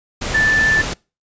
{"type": "tone in noise", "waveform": "sine", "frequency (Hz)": 1760, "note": "A6", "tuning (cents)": 0, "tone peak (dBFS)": -12, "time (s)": [0.34, 0.82], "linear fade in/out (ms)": 10, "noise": "pink", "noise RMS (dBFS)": -23, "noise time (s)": [0.21, 0.94], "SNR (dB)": 8, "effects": ["noise-tail reverb RT60 0.3 s tail -25 dB re dry", "resampled to 16000 Hz"]}